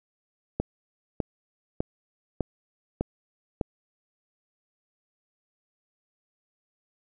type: click train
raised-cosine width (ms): 2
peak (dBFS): -12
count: 6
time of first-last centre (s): 0.6-3.612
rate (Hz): 1.66
effects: none